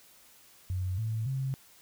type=tone with pitch steps; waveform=sine; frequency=92.3 / 111.04 / 133.58 Hz; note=F#2 / A2 / C3; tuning=-4 / +16 / +36 cents; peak=-29 dBFS; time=0.7-1.54 s; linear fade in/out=0 ms; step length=280 ms; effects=white hiss -58 dBFS RMS until 1.81 s